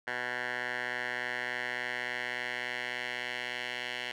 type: tone with band-pass filter sweep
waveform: 10% pulse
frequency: 123.47 Hz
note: B2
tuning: in tune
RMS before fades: -36 dBFS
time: 0.07-4.12 s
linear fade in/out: 5 ms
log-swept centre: 1600 to 2500 Hz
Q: 2.5
effects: none